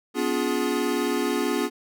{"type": "tone cluster", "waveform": "square", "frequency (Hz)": [249.2, 287.8, 352.6, 418], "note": ["B3", "D4", "F4", "G#4"], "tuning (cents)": [16, -35, 17, 11], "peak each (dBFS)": -29, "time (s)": [0.14, 1.7], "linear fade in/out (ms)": 50, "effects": []}